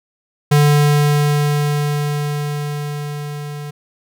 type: tone with level ramp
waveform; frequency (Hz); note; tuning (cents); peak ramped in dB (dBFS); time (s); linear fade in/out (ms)
square; 146.83; D3; 0; -9 to -27; 0.51-3.71; 10
effects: none